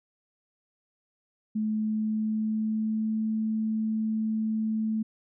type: tone with pitch glide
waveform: sine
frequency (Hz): 215.7 to 219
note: A3 to A3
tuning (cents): -34 to -8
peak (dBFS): -25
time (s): 1.55-5.03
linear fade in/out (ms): 10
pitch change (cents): +26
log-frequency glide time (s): 1.68-3.24
effects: none